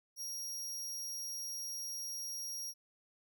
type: tone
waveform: sawtooth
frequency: 5630 Hz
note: F8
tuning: 13 cents sharp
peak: -37 dBFS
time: 0.16-2.74 s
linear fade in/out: 50 ms
effects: none